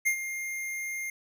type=tone with ADSR envelope; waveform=square; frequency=2117 Hz; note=C7; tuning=20 cents sharp; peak=-22 dBFS; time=0.05-1.1 s; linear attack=20 ms; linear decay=85 ms; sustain=-11 dB; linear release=3 ms; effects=none